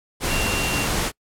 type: tone in noise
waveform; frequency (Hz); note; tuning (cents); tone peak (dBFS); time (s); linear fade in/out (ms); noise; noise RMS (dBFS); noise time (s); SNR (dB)
sine; 2759; F7; -22; -26; 0.27-0.88; 50; pink; -23; 0.2-1.12; -6
effects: noise-tail reverb RT60 0.1 s tail -26 dB re dry + low-pass 12000 Hz 12 dB/octave